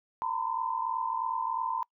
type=tone cluster; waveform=sine; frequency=913 / 981 / 1024 Hz; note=A#5 / B5 / C6; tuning=-36 / -12 / -38 cents; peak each=-32 / -36 / -33 dBFS; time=0.22-1.83 s; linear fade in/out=0 ms; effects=noise-tail reverb RT60 0.1 s tail -26 dB re dry